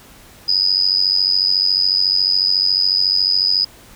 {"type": "tone with amplitude modulation", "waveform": "sine", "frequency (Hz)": 4978, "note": "D#8", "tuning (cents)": 0, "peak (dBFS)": -9, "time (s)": [0.48, 3.65], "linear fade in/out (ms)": 10, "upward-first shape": "sine", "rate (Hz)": 94, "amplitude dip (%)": 90, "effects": ["pink hiss -44 dBFS RMS until 3.95 s"]}